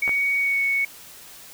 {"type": "tone with pitch glide", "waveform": "sine", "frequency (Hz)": [2241, 2218], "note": ["C#7", "C#7"], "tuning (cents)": [18, 0], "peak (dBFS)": -19, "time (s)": [0.02, 0.85], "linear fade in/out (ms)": 5, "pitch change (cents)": -18, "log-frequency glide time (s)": [0.38, 0.61]}
{"type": "clicks", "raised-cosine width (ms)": 0.5, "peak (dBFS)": -15, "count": 2, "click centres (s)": [0.078, 0.093]}
{"effects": ["white hiss -44 dBFS RMS until 1.53 s"]}